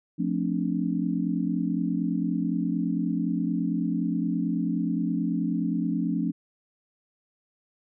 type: chord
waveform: sine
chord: D minor seventh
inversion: first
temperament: just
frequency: 176.2 / 220.2 / 264.3 / 293.7 Hz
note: F3 / A3 / C4 / D4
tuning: +16 / +2 / +18 / 0 cents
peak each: -28 / -30 / -30 / -30 dBFS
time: 0.18-6.32 s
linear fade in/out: 20 ms
effects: none